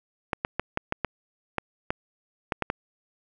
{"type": "clicks", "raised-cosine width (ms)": 0.5, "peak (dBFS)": -10, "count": 11, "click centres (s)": [0.332, 0.449, 0.596, 0.774, 0.924, 1.047, 1.583, 1.905, 2.522, 2.623, 2.701], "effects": []}